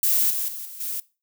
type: noise with level steps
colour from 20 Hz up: violet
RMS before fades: -20 / -26 / -34 / -39 / -29 dBFS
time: 0.03-1 s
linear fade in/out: 2 ms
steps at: 0.3 / 0.48 / 0.65 / 0.8 s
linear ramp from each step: 5 ms
effects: noise-tail reverb RT60 0.3 s tail -20 dB re dry